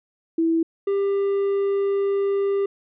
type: tone pair in turn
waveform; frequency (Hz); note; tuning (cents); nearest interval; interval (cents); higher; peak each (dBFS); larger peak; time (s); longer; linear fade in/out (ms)
sine / triangle; 328.3 / 397.2; E4 / G4; -7 / +23; minor third; 330; second; -17; neither; 0.38-0.63 / 0.87-2.66; second; 5
effects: resampled to 8000 Hz